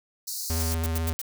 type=high-pass noise; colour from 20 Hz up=pink; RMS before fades=-33 dBFS; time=0.27-0.73 s; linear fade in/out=10 ms; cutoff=4200 Hz; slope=96 dB/octave
type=tone with vibrato; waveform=square; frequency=81.6 Hz; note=E2; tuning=17 cents flat; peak=-26 dBFS; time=0.5-1.13 s; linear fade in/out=0 ms; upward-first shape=sine; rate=16 Hz; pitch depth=18 cents each way
type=noise bursts; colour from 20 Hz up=blue; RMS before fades=-32 dBFS; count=6; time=0.6-1.215 s; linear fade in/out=0 ms; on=25 ms; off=93 ms
effects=none

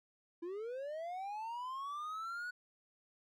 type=linear sweep; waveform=triangle; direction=up; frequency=329.6 to 1480 Hz; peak=-38 dBFS; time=0.42-2.51 s; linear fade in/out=10 ms; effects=none

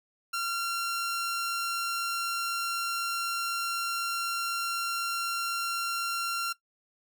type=tone; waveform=sawtooth; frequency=1374 Hz; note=F6; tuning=29 cents flat; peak=-25 dBFS; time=0.33-6.53 s; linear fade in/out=10 ms; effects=noise-tail reverb RT60 0.1 s tail -17 dB re dry

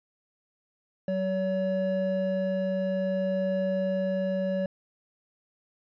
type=tone pair together; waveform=triangle; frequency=188.9 / 566.1 Hz; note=F#3 / C#5; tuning=+36 / +36 cents; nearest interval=octave + perfect fifth; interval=1900 cents; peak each=-27 / -25 dBFS; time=1.08-4.66 s; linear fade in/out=2 ms; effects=resampled to 11025 Hz

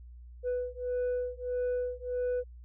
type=beating tone pair; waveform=sine; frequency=494.8 / 496.4 Hz; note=B4 / B4; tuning=+3 / +9 cents; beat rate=1.6 Hz; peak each=-31 dBFS; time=0.43-2.44 s; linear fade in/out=50 ms; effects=tanh soft clip ceiling -27 dBFS + added 60 Hz sine -46 dBFS peak until 2.64 s

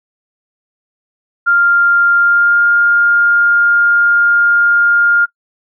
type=tone with pitch glide; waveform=sine; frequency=1397 to 1409.2 Hz; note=F6 to F6; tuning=0 to +15 cents; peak=-7 dBFS; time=1.46-5.26 s; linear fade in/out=20 ms; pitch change=+15 cents; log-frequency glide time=2.17-2.64 s; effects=noise-tail reverb RT60 0.1 s tail -22 dB re dry

